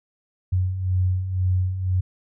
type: beating tone pair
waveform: sine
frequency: 90.6 / 92.6 Hz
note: F#2 / F#2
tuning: -36 / +2 cents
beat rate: 2 Hz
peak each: -27 / -20 dBFS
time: 0.52-2.01 s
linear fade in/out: 10 ms
effects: none